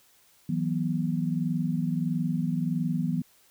sine tone cluster, 162.3 / 183.8 / 243.7 Hz, E3 / F#3 / B3, -27 / -11 / -23 cents, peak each -28 / -30 / -30 dBFS, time 0.49-3.22 s, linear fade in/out 5 ms, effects white hiss -61 dBFS RMS until 3.5 s

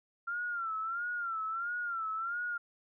sine tone with vibrato, 1372 Hz, F6, 31 cents flat, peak -33 dBFS, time 0.27-2.58 s, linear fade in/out 10 ms, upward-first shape sine, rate 1.5 Hz, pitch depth 98 cents each way, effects none

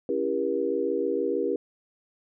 sine chord, C# diminished seventh, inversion none, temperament just, 277.2 / 332.6 / 399.1 / 479 Hz, C#4 / E4 / G4 / Bb4, 0 / +16 / +31 / +47 cents, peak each -32 / -31 / -28 / -28 dBFS, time 0.09-1.56 s, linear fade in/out 2 ms, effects none

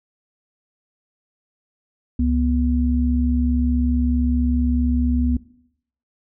sine tone pair together, 69.2 / 244.6 Hz, C#2 / B3, -2 / -16 cents, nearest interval octave + minor seventh, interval 2186 cents, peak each -19 dBFS, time 2.19-5.37 s, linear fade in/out 5 ms, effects noise-tail reverb RT60 0.7 s tail -18 dB re dry

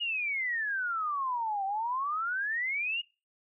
sine exponential two-way sweep, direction down then up, 2903 to 765 to 2903 Hz, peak -29 dBFS, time 0-3.02 s, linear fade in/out 20 ms, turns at 1.65 s, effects noise-tail reverb RT60 0.3 s tail -23 dB re dry

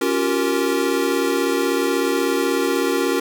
square chord, G half-diminished seventh, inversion second, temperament equal with one note detuned, 277.2 / 349.2 / 385.5 / 466.2 Hz, Db4 / F4 / G4 / Bb4, 0 / 0 / -29 / 0 cents, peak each -24 dBFS, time 0.01-3.2 s, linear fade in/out 5 ms, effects none

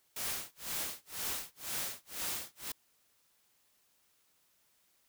white noise with tremolo, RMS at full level -36 dBFS, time 0.16-2.72 s, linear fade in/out 5 ms, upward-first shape sine, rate 2 Hz, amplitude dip 100%, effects white hiss -72 dBFS RMS until 5.08 s

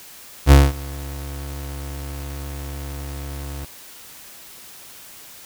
35% pulse tone with ADSR envelope, 70 Hz, C#2, 18 cents sharp, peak -3 dBFS, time 0.46-3.65 s, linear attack 53 ms, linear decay 210 ms, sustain -24 dB, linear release 5 ms, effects white hiss -42 dBFS RMS until 5.45 s

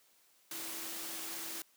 sine tone in noise, 329.6 Hz, E4, in tune, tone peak -53 dBFS, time 0.51-1.62 s, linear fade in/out 2 ms, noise white, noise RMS -42 dBFS, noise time 0.51-1.62 s, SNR -14 dB, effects white hiss -68 dBFS RMS until 1.76 s + high-pass 200 Hz 12 dB/octave

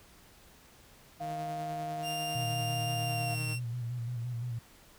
sawtooth tone with tremolo, 155.56 Hz, D#3, in tune, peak -35 dBFS, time 1.19-3.57 s, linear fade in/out 50 ms, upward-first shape sine, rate 10 Hz, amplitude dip 25%
sine tone, 698.5 Hz, F5, in tune, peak -35 dBFS, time 1.2-3.35 s, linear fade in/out 10 ms
sawtooth tone with pitch glide, 2794 to 2725 Hz, F7 to F7, 0 to -43 cents, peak -33 dBFS, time 2.02-3.6 s, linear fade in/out 50 ms, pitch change -43 cents, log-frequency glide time 3.01-3.43 s
sine tone with vibrato, 120.1 Hz, B2, 48 cents flat, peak -33 dBFS, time 2.35-4.59 s, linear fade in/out 5 ms, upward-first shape square, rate 5.8 Hz, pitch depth 46 cents each way
effects pink hiss -58 dBFS RMS until 4.98 s

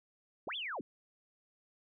sine linear two-way sweep, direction up then down, 176.1 to 3565 to 176.1 Hz, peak -37 dBFS, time 0.47-0.81 s, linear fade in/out 2 ms, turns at 0.56 s, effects none

